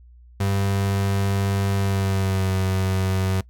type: tone with pitch glide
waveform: 35% pulse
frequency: 98.4 to 94.61 Hz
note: G2 to F#2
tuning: +7 to +39 cents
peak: -18 dBFS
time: 0.4-3.41 s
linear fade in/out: 5 ms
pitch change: -68 cents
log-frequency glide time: 1.75-2.53 s
effects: noise-tail reverb RT60 0.1 s tail -22 dB re dry + added 60 Hz sine -45 dBFS peak until 3.49 s